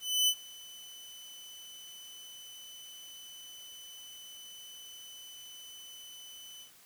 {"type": "tone with ADSR envelope", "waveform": "sawtooth", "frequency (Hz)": 3007, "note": "F#7", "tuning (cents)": 27, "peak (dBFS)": -20, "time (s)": [0, 6.72], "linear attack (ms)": 280, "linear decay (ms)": 63, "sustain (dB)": -24, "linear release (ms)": 110, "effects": ["white hiss -59 dBFS RMS until 6.85 s"]}